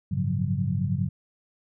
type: tone cluster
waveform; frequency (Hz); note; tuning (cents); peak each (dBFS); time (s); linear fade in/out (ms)
sine; 97.8 / 110 / 139.7 / 175.1 / 184.9; G2 / A2 / C#3 / F3 / F#3; -4 / 0 / +14 / +5 / -1; -29 / -31 / -28 / -32 / -30; 0.11-1.09; 10
effects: none